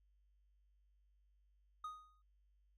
triangle tone with exponential decay, 1244.5 Hz, D#6, in tune, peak -39 dBFS, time 1.84-2.22 s, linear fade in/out 5 ms, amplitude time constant 82 ms, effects added 50 Hz sine -70 dBFS peak until 2.77 s

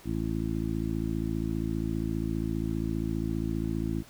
harmonic tone, 55 Hz, A1, in tune, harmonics 1 / 2 / 3 / 4 / 5 / 6, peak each -35 / -35 / -35 / -35 / -35 / -35 dBFS, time 0.04-4.04 s, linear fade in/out 50 ms, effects pink hiss -53 dBFS RMS until 4.09 s

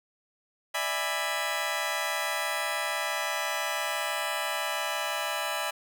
15% pulse chord, E dominant seventh, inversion third, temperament just, 593.3 / 659.3 / 824.1 / 988.9 Hz, D5 / E5 / G#5 / B5, +18 / 0 / -14 / +2 cents, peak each -28 dBFS, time 0.74-5.71 s, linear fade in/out 10 ms, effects none

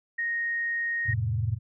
sine tone, 1864.7 Hz, A#6, in tune, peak -26 dBFS, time 0.18-1.14 s, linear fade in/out 10 ms
sine chord, F major, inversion none, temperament equal, 87.31 / 110 / 130.81 Hz, F2 / A2 / C3, 0 / 0 / 0 cents, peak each -32 / -26 / -32 dBFS, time 1.05-1.59 s, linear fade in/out 50 ms
effects none

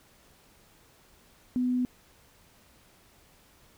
sine tone, 249.9 Hz, B3, 21 cents sharp, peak -24 dBFS, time 1.56-1.85 s, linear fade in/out 0 ms, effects pink hiss -60 dBFS RMS until 3.77 s

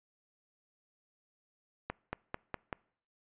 accelerating click train, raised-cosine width 0.5 ms, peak -20 dBFS, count 5, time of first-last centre 1.9-2.728 s, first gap 230 ms, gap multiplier 0.93, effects noise-tail reverb RT60 0.6 s tail -25 dB re dry + resampled to 8000 Hz

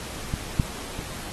clicks, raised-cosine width 5 ms, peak -14 / -7 / -22 dBFS, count 3, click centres 0.339 / 0.598 / 0.991 s, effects pink hiss -37 dBFS RMS until 1.32 s + AAC 32 kbps

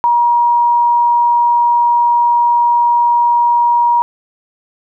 sine tone, 952 Hz, A#5, 36 cents sharp, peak -8 dBFS, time 0.04-4.02 s, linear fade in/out 0 ms, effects none

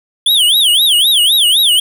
square tone with vibrato, 3322 Hz, G#7, in tune, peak -8 dBFS, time 0.26-1.8 s, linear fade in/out 5 ms, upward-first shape sine, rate 3.9 Hz, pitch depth 260 cents each way, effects none

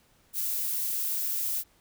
violet noise, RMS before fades -30 dBFS, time 0.33-1.64 s, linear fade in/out 50 ms, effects pink hiss -64 dBFS RMS until 1.8 s

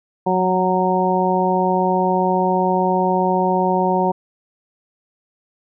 harmonic tone with a mistuned harmonic, 185 Hz, F#3, in tune, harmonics 1 / 2 / 3 / 4 / 5, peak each -21 / -21 / -23 / -21 / -20 dBFS, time 0.26-4.12 s, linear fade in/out 10 ms, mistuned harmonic 1, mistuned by -19 cents, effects none

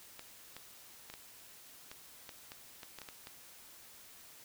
clicks, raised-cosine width 0.2 ms, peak -29 dBFS, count 12, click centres 0.194 / 0.566 / 1.1 / 1.139 / 1.915 / 2.292 / 2.519 / 2.832 / 2.987 / 3.017 / 3.088 / 3.271 s, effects white hiss -56 dBFS RMS until 4.44 s

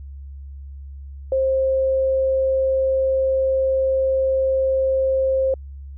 sine tone, 530 Hz, C5, 22 cents sharp, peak -16 dBFS, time 1.32-5.54 s, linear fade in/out 2 ms, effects added 69 Hz sine -33 dBFS peak until 5.97 s

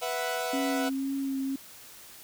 sawtooth chord, B suspended fourth, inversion none, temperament equal, 493.9 / 659.3 / 740 Hz, B4 / E5 / F#5, 0 / 0 / 0 cents, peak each -30 dBFS, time 0.01-0.9 s, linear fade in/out 20 ms
sine tone with vibrato, 271.1 Hz, C#4, 38 cents flat, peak -28 dBFS, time 0.53-1.56 s, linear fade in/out 5 ms, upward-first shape sine, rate 2 Hz, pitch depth 18 cents each way
effects white hiss -49 dBFS RMS until 2.23 s

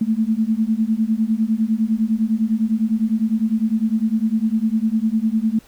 sine beating tone pair, 216 / 225.9 Hz, A3 / A3, -32 / +46 cents, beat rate 9.9 Hz, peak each -19 dBFS, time 0.01-5.59 s, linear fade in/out 5 ms, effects pink hiss -51 dBFS RMS until 5.67 s

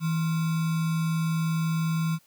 sine tone with sample-and-hold, 162.8 Hz, E3, 21 cents flat, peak -23 dBFS, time 0-2.19 s, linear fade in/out 50 ms, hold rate 1225 Hz, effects white hiss -62 dBFS RMS until 2.26 s

